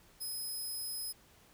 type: tone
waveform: 5% pulse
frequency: 5090 Hz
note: D#8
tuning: 39 cents sharp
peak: -32 dBFS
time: 0.2-1.13 s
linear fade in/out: 20 ms
effects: pink hiss -63 dBFS RMS until 1.53 s